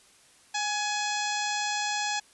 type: harmonic tone with a mistuned harmonic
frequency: 842 Hz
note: G#5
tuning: 24 cents sharp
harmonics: 1 / 2 / 3 / 4 / 5 / 6 / 7 / 8 / 9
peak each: -31 / -34 / -36 / -37 / -38 / -39 / -39 / -40 / -41 dBFS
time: 0.54-2.2 s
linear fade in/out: 10 ms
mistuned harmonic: 1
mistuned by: -28 cents
effects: white hiss -58 dBFS RMS until 2.33 s + resampled to 24000 Hz